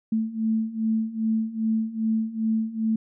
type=beating tone pair; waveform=sine; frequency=220 / 222.5 Hz; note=A3 / A3; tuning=0 / +20 cents; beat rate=2.5 Hz; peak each=-27 / -24 dBFS; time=0.12-2.96 s; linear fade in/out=5 ms; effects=none